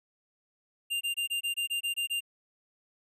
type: tone bursts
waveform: square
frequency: 2794 Hz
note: F7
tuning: in tune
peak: -29 dBFS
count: 10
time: 0.9-2.207 s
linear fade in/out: 20 ms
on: 110 ms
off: 23 ms
effects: resampled to 32000 Hz